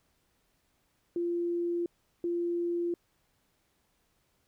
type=tone pair in turn; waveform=sine; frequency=345.1 / 345.1 Hz; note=F4 / F4; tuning=-21 / -21 cents; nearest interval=unison; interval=0 cents; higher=neither; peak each=-28 dBFS; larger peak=neither; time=1.16-1.86 / 2.24-2.94 s; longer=neither; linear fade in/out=2 ms; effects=pink hiss -73 dBFS RMS until 4.47 s